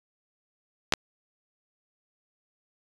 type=clicks; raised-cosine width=0.2 ms; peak=-4 dBFS; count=2; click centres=0.924 / 0.937 s; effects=resampled to 22050 Hz